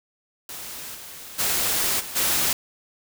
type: noise with level steps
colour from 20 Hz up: white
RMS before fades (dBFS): -36 / -40 / -23 / -35 / -22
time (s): 0.49-2.53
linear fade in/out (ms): 2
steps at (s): 0.94 / 1.38 / 1.99 / 2.15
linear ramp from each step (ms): 20
effects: none